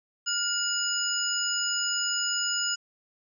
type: tone cluster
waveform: sine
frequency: 1415 / 2892 / 5070 / 6900 Hz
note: F6 / F#7 / D#8 / A8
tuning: +22 / -40 / +32 / -35 cents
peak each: -32 / -32 / -30 / -31 dBFS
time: 0.26-2.76 s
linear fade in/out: 20 ms
effects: none